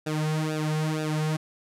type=tone with flanger; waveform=sawtooth; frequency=154.9 Hz; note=D#3; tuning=7 cents flat; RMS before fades=-27 dBFS; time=0.06-1.37 s; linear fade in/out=10 ms; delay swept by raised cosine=0.94 to 3.14 ms; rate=2.1 Hz; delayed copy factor=-0.95; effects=low-pass 11000 Hz 12 dB/octave